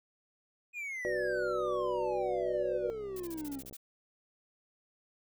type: exponential sweep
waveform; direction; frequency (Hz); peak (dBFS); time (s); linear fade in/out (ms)
triangle; down; 2494 to 261.6; -35; 0.73-3.62; 50
type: chord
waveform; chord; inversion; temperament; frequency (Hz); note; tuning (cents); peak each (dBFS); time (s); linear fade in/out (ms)
sine; B minor; second; equal; 370 / 493.9 / 587.3; F#4 / B4 / D5; 0 / 0 / 0; -35; 1.05-2.9; 0
type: click train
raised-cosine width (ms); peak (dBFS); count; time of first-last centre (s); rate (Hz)
2; -39; 175; 1.07-3.726; 65.5
type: noise bursts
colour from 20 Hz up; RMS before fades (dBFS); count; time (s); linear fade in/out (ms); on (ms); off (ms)
blue; -47; 9; 3.16-3.769; 5; 41; 30
effects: none